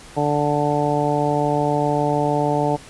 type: harmonic tone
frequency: 146.83 Hz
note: D3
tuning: in tune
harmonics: 1 / 2 / 3 / 4 / 5 / 6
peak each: -24 / -24 / -24 / -24 / -24 / -24 dBFS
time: 0.16-2.77 s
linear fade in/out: 20 ms
effects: pink hiss -42 dBFS RMS until 2.89 s + resampled to 24000 Hz